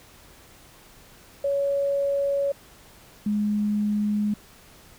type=tone pair in turn; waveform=sine; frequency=560 / 208.7 Hz; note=C#5 / G#3; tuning=+18 / +9 cents; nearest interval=octave + perfect fourth; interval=1709 cents; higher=first; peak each=-21 dBFS; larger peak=neither; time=1.44-2.52 / 3.26-4.34 s; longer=neither; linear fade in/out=5 ms; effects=pink hiss -51 dBFS RMS until 4.98 s